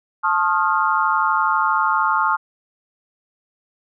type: chord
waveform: sine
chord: F dominant seventh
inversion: first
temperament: equal with one note detuned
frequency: 880 / 1072.8 / 1244.5 / 1396.9 Hz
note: A5 / C6 / Eb6 / F6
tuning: 0 / +43 / 0 / 0 cents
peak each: -21 dBFS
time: 0.23-2.37 s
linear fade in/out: 20 ms
effects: none